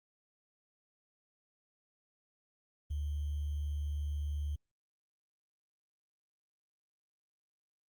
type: tone with sample-and-hold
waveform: sine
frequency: 73.1 Hz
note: D2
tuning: 7 cents flat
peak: -33 dBFS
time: 2.9-4.56 s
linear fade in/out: 10 ms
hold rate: 3150 Hz
effects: Opus 32 kbps